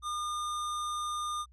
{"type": "tone", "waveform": "square", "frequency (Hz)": 1212, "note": "D#6", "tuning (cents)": -46, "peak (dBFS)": -33, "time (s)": [0.02, 1.46], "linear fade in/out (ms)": 50, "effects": ["added 62 Hz sine -55 dBFS peak until 1.52 s", "resampled to 24000 Hz"]}